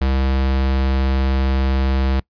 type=tone; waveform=square; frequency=66.4 Hz; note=C2; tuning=26 cents sharp; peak=-16 dBFS; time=0.01-2.2 s; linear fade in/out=5 ms; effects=noise-tail reverb RT60 0.1 s tail -23 dB re dry + resampled to 11025 Hz